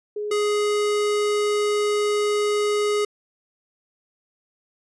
sine / square tone pair in turn, 418 / 416.3 Hz, G#4 / G#4, +11 / +4 cents, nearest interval unison, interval 7 cents, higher first, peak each -25 / -20 dBFS, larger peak second, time 0.16-0.31 / 0.31-3.05 s, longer second, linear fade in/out 5 ms, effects resampled to 24000 Hz

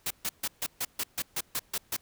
white noise bursts, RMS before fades -31 dBFS, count 11, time 0.06-1.966 s, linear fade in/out 5 ms, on 46 ms, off 140 ms, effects pink hiss -64 dBFS RMS until 2.01 s

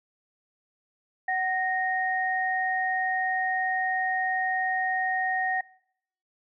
sine tone pair together, 750 / 1858.5 Hz, F#5 / A#6, +23 / -6 cents, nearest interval octave + major third, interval 1571 cents, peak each -27 dBFS, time 1.28-5.61 s, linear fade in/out 5 ms, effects noise-tail reverb RT60 0.7 s tail -23 dB re dry

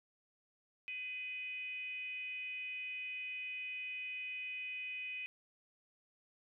sine tone with frequency modulation, 2500 Hz, D#7, 8 cents sharp, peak -40 dBFS, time 0.88-5.26 s, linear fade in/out 0 ms, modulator 473 Hz, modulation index 0.44, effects none

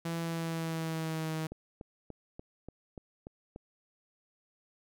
sawtooth tone with pitch glide, 166.7 to 158.53 Hz, E3 to D#3, +20 to +33 cents, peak -29 dBFS, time 0.05-1.47 s, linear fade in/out 5 ms, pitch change -87 cents, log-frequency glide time 0.2-1.33 s
click train, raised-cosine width 2 ms, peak -30 dBFS, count 8, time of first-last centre 1.52-3.561 s, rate 3.43 Hz
effects none

